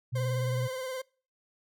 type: tone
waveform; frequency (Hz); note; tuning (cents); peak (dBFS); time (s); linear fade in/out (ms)
sine; 123.47; B2; 0; -28; 0.12-0.68; 20
type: tone with vibrato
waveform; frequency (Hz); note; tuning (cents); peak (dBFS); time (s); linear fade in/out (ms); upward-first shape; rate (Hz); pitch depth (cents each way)
40% pulse; 518; C5; -17; -33; 0.15-1.02; 10; sine; 19; 37
effects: noise-tail reverb RT60 0.4 s tail -25 dB re dry

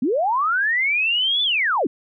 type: linear two-way sweep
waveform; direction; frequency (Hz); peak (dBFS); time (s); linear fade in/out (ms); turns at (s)
sine; up then down; 219.6 to 3520 to 219.6; -17; 0.02-1.87; 5; 1.43
effects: none

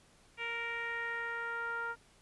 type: tone with low-pass filter sweep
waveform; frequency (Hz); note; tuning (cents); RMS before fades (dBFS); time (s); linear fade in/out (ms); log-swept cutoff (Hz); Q
10% pulse; 466.2; A#4; 0; -38; 0.37-1.96; 50; 2500 to 1300; 4
effects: pink hiss -64 dBFS RMS until 2.21 s + resampled to 24000 Hz

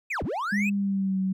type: linear two-way sweep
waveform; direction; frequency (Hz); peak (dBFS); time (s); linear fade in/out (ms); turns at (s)
triangle; down then up; 2637 to 38.89 to 2637; -25; 0.1-0.7; 10; 0.23
type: tone with pitch glide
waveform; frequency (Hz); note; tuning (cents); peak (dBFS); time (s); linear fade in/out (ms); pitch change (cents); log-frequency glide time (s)
sine; 203.2 to 189.59; G#3 to F#3; -38 to +42; -23; 0.52-1.33; 10; -120; 0.65-1.19
effects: none

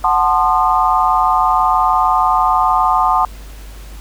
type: chord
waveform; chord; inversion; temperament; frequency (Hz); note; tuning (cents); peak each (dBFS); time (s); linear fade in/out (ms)
sine; F# diminished seventh; none; equal with one note detuned; 740 / 880 / 1046.5 / 1218.9; F#5 / A5 / C6 / Eb6; 0 / 0 / 0 / -36; -16; 0.04-3.25; 2
effects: added 50 Hz sine -31 dBFS peak until 4 s + pink hiss -41 dBFS RMS until 4 s

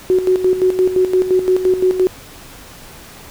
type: tone with tremolo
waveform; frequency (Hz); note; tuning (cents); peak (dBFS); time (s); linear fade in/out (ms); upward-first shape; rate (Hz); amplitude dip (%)
sine; 370; F#4; 0; -9; 0.1-2.07; 0; square; 5.8; 65
effects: pink hiss -38 dBFS RMS until 3.3 s

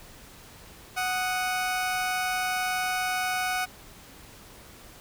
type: tone pair together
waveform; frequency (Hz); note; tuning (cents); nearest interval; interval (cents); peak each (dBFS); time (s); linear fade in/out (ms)
20% pulse; 740 / 1244.5; F#5 / D#6; 0 / 0; major sixth; 900; -22 / -29; 0.96-3.66; 20
effects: pink hiss -49 dBFS RMS until 5 s

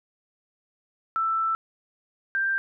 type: tone pair in turn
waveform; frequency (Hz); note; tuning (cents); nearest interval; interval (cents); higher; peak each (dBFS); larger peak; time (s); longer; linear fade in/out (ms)
sine; 1327 / 1578.1; E6 / G6; +11 / +11; minor third; 300; second; -22; neither; 1.16-1.55 / 2.35-2.58; first; 0
effects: none

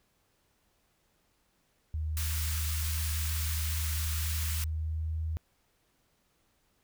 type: tone with pitch glide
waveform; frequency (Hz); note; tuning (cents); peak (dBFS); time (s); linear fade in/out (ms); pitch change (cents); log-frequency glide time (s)
sine; 77.9 to 79.81; D#2 to D#2; +3 to +45; -30; 1.94-5.37; 0; +42; 4.38-5.21
type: high-pass noise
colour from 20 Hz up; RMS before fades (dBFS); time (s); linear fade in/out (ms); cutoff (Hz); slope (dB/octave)
white; -37; 2.17-4.64; 0; 1100; 24
effects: pink hiss -72 dBFS RMS until 6.83 s

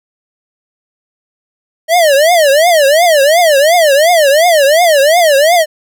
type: tone with vibrato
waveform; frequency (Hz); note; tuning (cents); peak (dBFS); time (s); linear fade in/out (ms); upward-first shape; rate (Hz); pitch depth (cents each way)
square; 622.3; D#5; 0; -6; 1.88-5.66; 50; triangle; 2.8; 270
effects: none

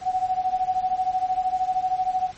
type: beating tone pair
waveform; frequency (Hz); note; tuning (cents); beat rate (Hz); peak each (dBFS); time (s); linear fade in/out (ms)
sine; 740 / 753; F#5 / F#5; 0 / +30; 13; -23 / -25; 0.01-2.32; 50
effects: pink hiss -47 dBFS RMS until 2.37 s + MP3 32 kbps

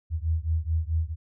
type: beating tone pair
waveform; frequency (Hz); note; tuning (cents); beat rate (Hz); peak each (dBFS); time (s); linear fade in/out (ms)
sine; 78.8 / 83.4; D#2 / E2; +23 / +21; 4.6; -26 / -27; 0.1-1.16; 50
effects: none

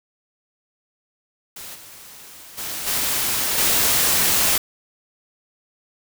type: noise with level steps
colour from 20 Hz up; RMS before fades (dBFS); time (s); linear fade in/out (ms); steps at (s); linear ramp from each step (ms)
white; -36 / -42 / -29 / -22 / -18; 1.56-4.58; 5; 1.74 / 2.57 / 2.86 / 3.57; 20
effects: none

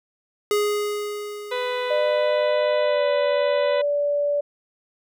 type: tone with exponential decay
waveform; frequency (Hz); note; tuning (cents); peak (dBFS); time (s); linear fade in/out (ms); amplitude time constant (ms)
square; 415.3; G#4; 0; -18; 0.51-2.95; 1; 530
type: harmonic tone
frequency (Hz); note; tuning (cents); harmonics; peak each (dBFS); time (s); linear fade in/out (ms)
497.2; B4; +12; 1 / 2 / 3 / 4 / 5 / 6 / 7 / 8; -25 / -30 / -36 / -34 / -38 / -40 / -38 / -41; 1.51-3.82; 10
type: tone with pitch glide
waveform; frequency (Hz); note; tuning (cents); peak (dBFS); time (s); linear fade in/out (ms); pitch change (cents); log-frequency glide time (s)
sine; 601 to 579.2; D5 to D5; +40 to -24; -19; 1.9-4.41; 10; -64; 2.81-3.05
effects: none

